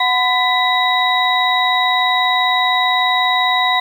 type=tone cluster; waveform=sine; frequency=736 / 1011 / 1990 / 3828 Hz; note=F#5 / B5 / B6 / A#7; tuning=-9 / +40 / +13 / +45 cents; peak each=-18 dBFS; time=0-3.8 s; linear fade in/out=5 ms; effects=7-bit